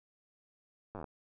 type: slowing click train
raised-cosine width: 1 ms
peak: -29 dBFS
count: 9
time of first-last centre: 0.95-1.042 s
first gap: 9 ms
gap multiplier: 1.07
effects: none